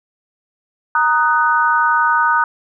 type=chord; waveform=sine; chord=D# minor; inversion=second; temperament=just; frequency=933.4 / 1244.5 / 1493.4 Hz; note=A#5 / D#6 / F#6; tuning=+2 / 0 / +16 cents; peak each=-16 dBFS; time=0.95-2.44 s; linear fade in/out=2 ms; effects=none